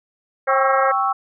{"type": "harmonic tone", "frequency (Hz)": 268.7, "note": "C4", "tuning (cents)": 46, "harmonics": [2, 3, 4, 5, 6, 7, 8], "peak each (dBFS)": [-19, -29, -31, -26, -26, -29, -34], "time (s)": [0.47, 0.92], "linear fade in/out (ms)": 10}
{"type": "chord", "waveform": "sine", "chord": "C# diminished", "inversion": "second", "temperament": "equal", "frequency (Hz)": [784, 1108.7, 1318.5], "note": ["G5", "C#6", "E6"], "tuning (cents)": [0, 0, 0], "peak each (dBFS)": -21, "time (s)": [0.48, 1.13], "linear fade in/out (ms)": 10}
{"effects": []}